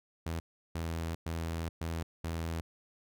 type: tone bursts at uneven times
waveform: sawtooth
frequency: 82.41 Hz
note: E2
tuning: in tune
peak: -30 dBFS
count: 5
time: 0.26-0.4 / 0.75-1.15 / 1.26-1.69 / 1.81-2.03 / 2.24-2.61 s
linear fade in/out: 5 ms
effects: none